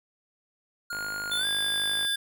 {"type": "tone with pitch glide", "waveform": "square", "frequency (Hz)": [1423, 1625.2], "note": ["F6", "G#6"], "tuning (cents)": [32, -38], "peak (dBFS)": -32, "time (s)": [0.9, 2.16], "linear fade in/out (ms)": 5, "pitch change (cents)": 230, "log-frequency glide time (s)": [1.37, 1.46]}
{"type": "click train", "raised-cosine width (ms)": 0.5, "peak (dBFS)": -25, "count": 59, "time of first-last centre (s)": [0.93, 2.05], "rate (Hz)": 51.8}
{"type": "tone", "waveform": "square", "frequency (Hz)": 3520, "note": "A7", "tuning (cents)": 0, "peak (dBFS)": -27, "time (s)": [1.31, 2.16], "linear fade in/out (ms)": 10}
{"effects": []}